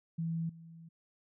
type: tone with level steps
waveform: sine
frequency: 164.81 Hz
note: E3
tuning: in tune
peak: -32 / -49 dBFS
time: 0.18-0.89 s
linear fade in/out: 10 ms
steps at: 0.49 s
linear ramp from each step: 5 ms
effects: none